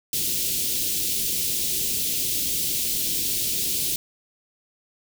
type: band-stop noise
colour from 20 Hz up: white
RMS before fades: -25 dBFS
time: 0.13-3.96 s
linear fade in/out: 2 ms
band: 420 to 2900 Hz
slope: 24 dB/octave
effects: none